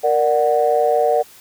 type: chord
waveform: sine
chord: Bb augmented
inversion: none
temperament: equal with one note detuned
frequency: 466.2 / 590.7 / 740 Hz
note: Bb4 / D5 / F#5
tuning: 0 / +10 / 0 cents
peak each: -17 dBFS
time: 0.03-1.23 s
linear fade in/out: 20 ms
effects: tanh soft clip ceiling -4 dBFS + white hiss -45 dBFS RMS until 1.4 s